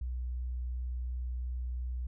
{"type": "tone with vibrato", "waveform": "sine", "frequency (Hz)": 61.74, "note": "B1", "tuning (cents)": 0, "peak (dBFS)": -33, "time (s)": [0.01, 2.07], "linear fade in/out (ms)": 5, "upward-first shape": "triangle", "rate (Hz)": 2.8, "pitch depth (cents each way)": 8, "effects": []}